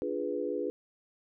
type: chord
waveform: sine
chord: D diminished seventh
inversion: none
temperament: equal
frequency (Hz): 293.7 / 349.2 / 415.3 / 493.9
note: D4 / F4 / Ab4 / Cb5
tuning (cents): 0 / 0 / 0 / 0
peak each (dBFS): -37 / -37 / -35 / -35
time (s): 0.02-0.7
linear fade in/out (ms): 0
effects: none